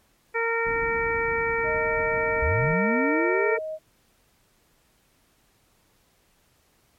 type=harmonic tone; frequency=460 Hz; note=A#4; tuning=23 cents flat; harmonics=1 / 2 / 3 / 4 / 5; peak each=-26 / -31 / -31 / -29 / -29 dBFS; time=0.34-3.58 s; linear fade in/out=20 ms
type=low-pass noise; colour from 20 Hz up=pink; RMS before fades=-39 dBFS; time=0.65-2.74 s; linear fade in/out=10 ms; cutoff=350 Hz; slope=48 dB/octave
type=tone with pitch glide; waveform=sine; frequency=622 to 627.8 Hz; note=D#5 to D#5; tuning=-1 to +15 cents; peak=-29 dBFS; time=1.63-3.79 s; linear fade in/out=50 ms; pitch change=+16 cents; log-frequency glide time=1.76-2.76 s
type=linear sweep; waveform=sine; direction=up; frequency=60.3 to 460 Hz; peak=-23 dBFS; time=2.42-3.59 s; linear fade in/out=5 ms
effects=pink hiss -64 dBFS RMS until 6.98 s + MP3 64 kbps